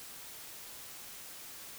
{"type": "silence", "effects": ["white hiss -48 dBFS RMS until 1.78 s"]}